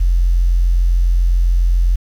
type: tone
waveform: sine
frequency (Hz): 43.65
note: F1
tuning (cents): 0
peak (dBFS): -9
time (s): 0-1.96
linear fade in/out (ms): 10
effects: tanh soft clip ceiling -5 dBFS + 7-bit